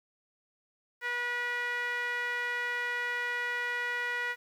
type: tone with band-pass filter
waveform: sawtooth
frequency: 484.8 Hz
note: B4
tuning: 32 cents flat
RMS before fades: -33 dBFS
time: 1.01-4.36 s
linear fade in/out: 50 ms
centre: 1800 Hz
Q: 4.8
effects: 10-bit